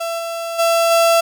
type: tone with level steps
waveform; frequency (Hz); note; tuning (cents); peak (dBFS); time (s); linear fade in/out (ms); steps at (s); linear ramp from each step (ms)
35% pulse; 670; E5; +28; -19 / -21 / -11 / -9; 0-1.21; 10; 0.18 / 0.58 / 0.9; 20
effects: none